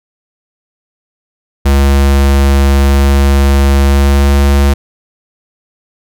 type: tone with pitch glide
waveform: square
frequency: 69.2 to 70 Hz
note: C#2 to C#2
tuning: -2 to +18 cents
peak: -6 dBFS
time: 1.65-4.74 s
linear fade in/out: 10 ms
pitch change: +20 cents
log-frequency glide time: 3.79-4.31 s
effects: none